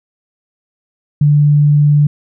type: tone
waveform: sine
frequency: 147 Hz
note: D3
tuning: 2 cents sharp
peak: -6 dBFS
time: 1.21-2.07 s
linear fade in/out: 5 ms
effects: none